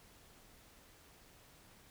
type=silence; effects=pink hiss -62 dBFS RMS until 1.9 s